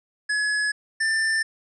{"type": "tone pair in turn", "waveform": "square", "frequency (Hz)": [1694, 1781.8], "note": ["G#6", "A6"], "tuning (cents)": [34, 21], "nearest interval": "minor second", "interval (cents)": 87, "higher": "second", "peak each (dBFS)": [-22, -21], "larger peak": "second", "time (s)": [[0.29, 0.72], [1, 1.43]], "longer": "neither", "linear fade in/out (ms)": 10, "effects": ["resampled to 22050 Hz"]}